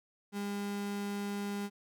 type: tone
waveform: 35% pulse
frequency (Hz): 202.4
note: G#3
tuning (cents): -44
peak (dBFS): -33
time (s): 0.32-1.7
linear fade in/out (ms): 50
effects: none